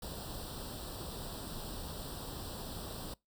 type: noise with comb filter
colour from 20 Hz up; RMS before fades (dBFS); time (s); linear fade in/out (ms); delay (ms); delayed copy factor
pink; -43; 0.02-3.14; 5; 0.23; +0.85
effects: noise-tail reverb RT60 0.2 s tail -24 dB re dry